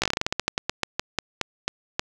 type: slowing click train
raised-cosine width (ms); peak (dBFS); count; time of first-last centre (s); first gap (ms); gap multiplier
0.2; -5; 20; 0.02-1.995; 16; 1.18
effects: none